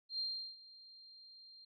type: tone with ADSR envelope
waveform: sine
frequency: 4186 Hz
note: C8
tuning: in tune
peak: -35 dBFS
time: 0.09-1.65 s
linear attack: 100 ms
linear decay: 370 ms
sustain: -20 dB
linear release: 7 ms
effects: none